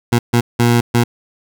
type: tone bursts at uneven times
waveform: 20% pulse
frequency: 119 Hz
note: A#2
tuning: 36 cents sharp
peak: -5 dBFS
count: 4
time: 0.12-0.19 / 0.33-0.41 / 0.59-0.81 / 0.94-1.04 s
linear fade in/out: 10 ms
effects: none